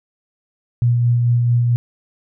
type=tone with tremolo; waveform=sine; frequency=120 Hz; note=B2; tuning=49 cents flat; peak=-11 dBFS; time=0.82-1.76 s; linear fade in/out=0 ms; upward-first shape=sine; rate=4.5 Hz; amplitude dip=25%; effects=none